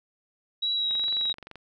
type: tone with vibrato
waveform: sine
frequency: 3868 Hz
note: B7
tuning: 37 cents flat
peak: -24 dBFS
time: 0.62-1.33 s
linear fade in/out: 10 ms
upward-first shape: triangle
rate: 2.5 Hz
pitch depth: 20 cents each way
type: click train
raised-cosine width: 0.3 ms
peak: -26 dBFS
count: 16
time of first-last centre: 0.91-1.557 s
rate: 23.2 Hz
effects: none